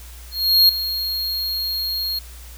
square tone with ADSR envelope, 4261 Hz, C8, 31 cents sharp, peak -9 dBFS, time 0.31-2.19 s, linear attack 380 ms, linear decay 4 ms, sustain -13 dB, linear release 4 ms, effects added 60 Hz sine -37 dBFS peak until 2.57 s + white hiss -44 dBFS RMS until 2.57 s

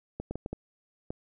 clicks, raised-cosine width 2 ms, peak -21 dBFS, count 6, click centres 0.2 / 0.31 / 0.356 / 0.461 / 0.53 / 1.105 s, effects none

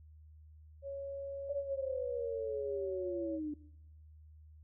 sine tone with pitch glide, 554.4 to 558.9 Hz, C#5 to C#5, 0 to +14 cents, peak -39 dBFS, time 0.82-3.4 s, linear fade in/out 50 ms, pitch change +14 cents, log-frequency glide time 2.4-2.86 s
sine linear sweep, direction down, 577 to 293.7 Hz, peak -36 dBFS, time 1.49-3.54 s, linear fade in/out 5 ms
effects noise-tail reverb RT60 0.8 s tail -21 dB re dry + added 77 Hz sine -54 dBFS peak until 4.63 s

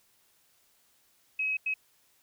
sine tone bursts at uneven times, 2552 Hz, D#7, 43 cents sharp, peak -27 dBFS, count 2, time 1.39-1.57 / 1.66-1.74 s, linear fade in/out 5 ms, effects white hiss -67 dBFS RMS until 2.22 s

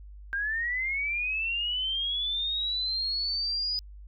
sine linear sweep, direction up, 1580 to 4978 Hz, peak -27 dBFS, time 0.33-3.79 s, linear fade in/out 0 ms, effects added 50 Hz sine -43 dBFS peak until 4.07 s

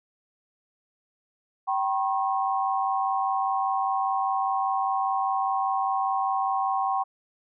sine tone cluster, 773 / 976 / 1081 Hz, G5 / B5 / C#6, -24 / -21 / -44 cents, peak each -25 / -31 / -28 dBFS, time 1.67-7.04 s, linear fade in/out 20 ms, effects none

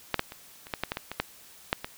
clicks, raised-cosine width 0.3 ms, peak -8 / -9 / -24 / -27 / -13 / -11 / -13 / -15 / -18 / -9 / -7 / -17 dBFS, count 12, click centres 0.143 / 0.194 / 0.321 / 0.669 / 0.738 / 0.836 / 0.919 / 0.971 / 1.116 / 1.2 / 1.729 / 1.845 s, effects white hiss -52 dBFS RMS until 1.97 s

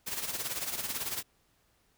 white noise with tremolo, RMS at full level -33 dBFS, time 0.06-1.23 s, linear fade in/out 20 ms, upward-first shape sine, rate 18 Hz, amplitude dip 65%, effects pink hiss -70 dBFS RMS until 1.97 s

